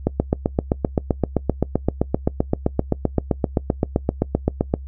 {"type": "click train", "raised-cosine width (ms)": 2, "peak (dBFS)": -3, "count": 37, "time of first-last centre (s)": [0.07, 4.739], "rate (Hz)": 7.71, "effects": ["noise-tail reverb RT60 0.1 s tail -22 dB re dry", "added 67 Hz sine -31 dBFS peak until 4.87 s"]}